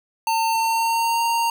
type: tone with pitch glide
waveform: square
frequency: 900 to 925.8 Hz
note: A5 to A#5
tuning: +39 to -12 cents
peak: -19 dBFS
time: 0.27-1.5 s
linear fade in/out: 2 ms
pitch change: +49 cents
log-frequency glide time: 0.51-1.21 s
effects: none